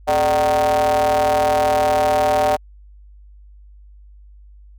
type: ring-modulated tone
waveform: square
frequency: 82.41 Hz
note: E2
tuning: in tune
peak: -12 dBFS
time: 0.07-2.57 s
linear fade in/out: 20 ms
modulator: 679 Hz
effects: added 50 Hz sine -41 dBFS peak until 4.78 s